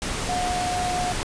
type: tone in noise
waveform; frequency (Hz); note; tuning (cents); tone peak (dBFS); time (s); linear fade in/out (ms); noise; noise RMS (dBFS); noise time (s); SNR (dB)
sine; 722; F#5; -43; -24; 0.29-1.12; 0; pink; -28; 0.02-1.23; +1
effects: resampled to 22050 Hz